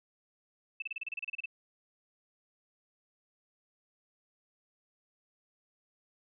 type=tone bursts; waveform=sine; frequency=2637 Hz; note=E7; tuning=in tune; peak=-34 dBFS; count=13; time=0.8-1.458 s; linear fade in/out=5 ms; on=22 ms; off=31 ms; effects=none